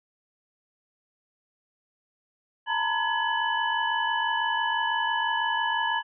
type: tone cluster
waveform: sine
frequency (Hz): 881 / 927 / 997 / 1691 / 2989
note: A5 / A#5 / B5 / G#6 / F#7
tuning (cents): +2 / -10 / +16 / +31 / +17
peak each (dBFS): -32 / -28 / -33 / -28 / -33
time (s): 2.66-6.03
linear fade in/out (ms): 50
effects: none